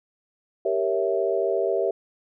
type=chord; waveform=sine; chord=G diminished seventh; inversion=none; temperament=equal; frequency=392 / 466.2 / 554.4 / 659.3 Hz; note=G4 / Bb4 / Db5 / Fb5; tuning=0 / 0 / 0 / 0 cents; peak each=-25 / -27 / -28 / -26 dBFS; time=0.65-1.91 s; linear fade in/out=5 ms; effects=none